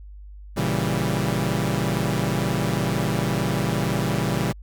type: chord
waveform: sawtooth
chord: A# diminished seventh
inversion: none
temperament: equal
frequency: 116.54 / 138.59 / 164.81 / 196 Hz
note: A#2 / C#3 / E3 / G3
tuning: 0 / 0 / 0 / 0 cents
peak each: -23 dBFS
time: 0.56-4.53 s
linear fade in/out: 20 ms
effects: added 50 Hz sine -38 dBFS peak until 4.62 s